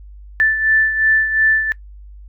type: beating tone pair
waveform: sine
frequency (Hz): 1760 / 1762.8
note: A6 / A6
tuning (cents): 0 / +3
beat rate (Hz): 2.8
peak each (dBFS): -13 / -20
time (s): 0.4-1.72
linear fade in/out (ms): 0
effects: noise-tail reverb RT60 0.1 s tail -21 dB re dry + added 50 Hz sine -35 dBFS peak until 2.28 s